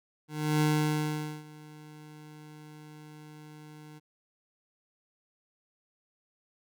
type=tone with ADSR envelope; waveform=25% pulse; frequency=152.1 Hz; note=D#3; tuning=39 cents flat; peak=-19 dBFS; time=0.28-4 s; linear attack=330 ms; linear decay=820 ms; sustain=-24 dB; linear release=24 ms; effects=none